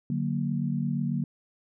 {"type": "chord", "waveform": "sine", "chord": "D augmented", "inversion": "none", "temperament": "equal", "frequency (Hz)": [146.83, 185, 233.1], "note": ["D3", "F#3", "A#3"], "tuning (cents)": [0, 0, 0], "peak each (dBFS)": [-29, -31, -30], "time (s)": [0.1, 1.24], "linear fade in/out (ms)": 2, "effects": []}